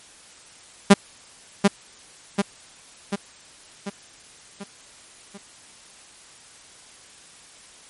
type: tone with echo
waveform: sawtooth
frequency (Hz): 200.1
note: G3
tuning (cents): +36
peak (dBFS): -3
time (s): 0.9-0.94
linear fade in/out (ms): 10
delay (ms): 740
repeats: 6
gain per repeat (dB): -5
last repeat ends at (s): 5.38
effects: white hiss -48 dBFS RMS until 7.89 s + MP3 48 kbps